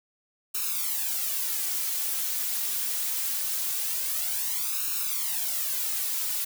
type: noise with flanger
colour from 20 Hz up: blue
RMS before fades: -29 dBFS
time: 0.54-6.45 s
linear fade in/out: 10 ms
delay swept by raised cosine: 0.74 to 4.24 ms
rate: 0.23 Hz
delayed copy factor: +0.95
effects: none